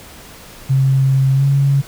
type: tone with pitch glide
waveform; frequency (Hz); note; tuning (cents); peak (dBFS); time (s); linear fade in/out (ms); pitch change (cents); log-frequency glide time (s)
sine; 134.1 to 138.91; C3 to C#3; +43 to +4; -10; 0.69-1.82; 20; +61; 1.34-1.45
effects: pink hiss -38 dBFS RMS until 1.87 s